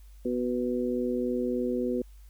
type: harmonic tone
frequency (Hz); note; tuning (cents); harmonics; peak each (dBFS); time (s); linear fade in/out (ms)
123.47; B2; 0; 2 / 3 / 4; -29 / -31 / -32; 0.25-2.02; 5
effects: added 50 Hz sine -47 dBFS peak until 2.29 s + white hiss -65 dBFS RMS until 2.29 s